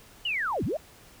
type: linear two-way sweep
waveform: sine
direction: down then up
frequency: 3012 to 69.3 to 682 Hz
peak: -26 dBFS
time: 0.25-0.77 s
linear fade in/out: 5 ms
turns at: 0.64 s
effects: pink hiss -53 dBFS RMS until 1.2 s